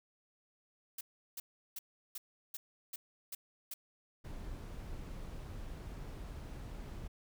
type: noise bursts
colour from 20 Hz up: blue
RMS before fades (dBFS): -43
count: 8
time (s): 0.98-3.74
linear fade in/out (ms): 5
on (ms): 30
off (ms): 360
type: noise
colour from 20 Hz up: brown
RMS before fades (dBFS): -45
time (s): 4.24-7.08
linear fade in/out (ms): 10
effects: none